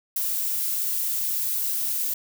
violet noise with ADSR envelope, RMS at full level -22 dBFS, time 0.16-2.14 s, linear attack 7 ms, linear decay 8 ms, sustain -4 dB, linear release 6 ms, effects none

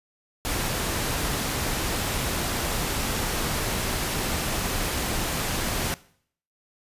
pink noise, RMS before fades -27 dBFS, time 0.45-5.94 s, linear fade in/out 0 ms, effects noise-tail reverb RT60 0.6 s tail -20 dB re dry + resampled to 32000 Hz

